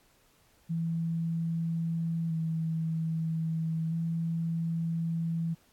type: tone with vibrato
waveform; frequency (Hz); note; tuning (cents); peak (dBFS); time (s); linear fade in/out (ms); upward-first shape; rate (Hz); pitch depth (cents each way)
sine; 163.6; E3; -13; -28; 0.69-5.55; 20; square; 0.31; 19
effects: pink hiss -65 dBFS RMS until 5.72 s + AAC 64 kbps